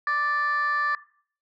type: tone pair together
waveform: sine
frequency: 1174.7 / 1760.1 Hz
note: D6 / A6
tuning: 0 / 0 cents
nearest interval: perfect fifth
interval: 700 cents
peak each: -23 dBFS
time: 0.07-0.95 s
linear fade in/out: 2 ms
effects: noise-tail reverb RT60 0.5 s tail -19 dB re dry + tanh soft clip ceiling -18 dBFS